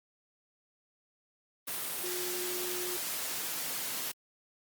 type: tone in noise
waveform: sine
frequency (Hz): 360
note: F#4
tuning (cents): -47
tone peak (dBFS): -38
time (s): 2.03-2.97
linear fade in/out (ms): 10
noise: white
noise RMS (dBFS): -36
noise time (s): 1.67-4.12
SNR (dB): -5
effects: high-pass 150 Hz 12 dB/octave + Opus 32 kbps